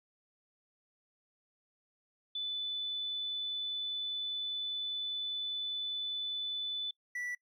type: tone pair in turn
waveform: sine / triangle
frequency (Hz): 3495 / 1961.5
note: A7 / B6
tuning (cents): -12 / -12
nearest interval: minor seventh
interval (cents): 1000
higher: first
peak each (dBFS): -34 / -34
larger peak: neither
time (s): 2.35-6.91 / 7.15-7.35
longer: first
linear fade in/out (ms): 5
effects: noise-tail reverb RT60 0.1 s tail -23 dB re dry